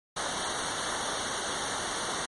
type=noise with comb filter; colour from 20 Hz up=pink; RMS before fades=-32 dBFS; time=0.16-2.26 s; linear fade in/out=10 ms; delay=0.4 ms; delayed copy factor=-0.9; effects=low-pass 11000 Hz 12 dB/octave + MP3 48 kbps